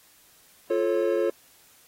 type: chord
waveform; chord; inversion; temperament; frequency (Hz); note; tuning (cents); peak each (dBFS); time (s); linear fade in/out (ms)
triangle; F augmented; none; just; 349.2 / 436.5 / 545.7; F4 / A4 / C#5; 0 / -14 / -27; -24; 0.7-1.3; 5
effects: white hiss -57 dBFS RMS until 1.87 s + AAC 48 kbps